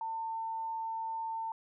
sine tone, 899 Hz, A5, 37 cents sharp, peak -34 dBFS, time 0.01-1.52 s, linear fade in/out 2 ms, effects none

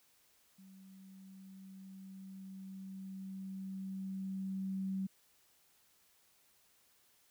sine tone with level ramp, 191.5 Hz, G3, 40 cents flat, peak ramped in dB -55 to -34 dBFS, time 0.58-5.07 s, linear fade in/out 10 ms, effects white hiss -70 dBFS RMS until 7.3 s

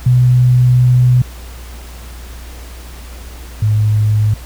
sine tone pair in turn, 124.8 / 106.65 Hz, B2 / G#2, +19 / +46 cents, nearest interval minor third, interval 273 cents, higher first, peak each -6 / -9 dBFS, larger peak first, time 0.06-1.22 / 3.62-4.34 s, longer first, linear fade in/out 5 ms, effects added 60 Hz sine -29 dBFS peak until 4.45 s + pink hiss -37 dBFS RMS until 4.45 s

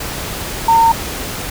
sine tone in noise, 913 Hz, A#5, 36 cents flat, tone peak -7 dBFS, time 0.68-0.92 s, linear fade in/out 5 ms, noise pink, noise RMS -24 dBFS, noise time 0-1.5 s, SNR +14 dB, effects none

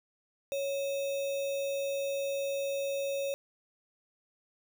sine tone with sample-and-hold, 554.4 Hz, C#5, in tune, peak -30 dBFS, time 0.52-3.34 s, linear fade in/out 0 ms, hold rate 3150 Hz, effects none

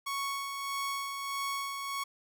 sawtooth tone with tremolo, 1109 Hz, C#6, in tune, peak -28 dBFS, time 0.06-2.04 s, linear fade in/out 10 ms, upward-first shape sine, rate 1.6 Hz, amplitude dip 40%, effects none

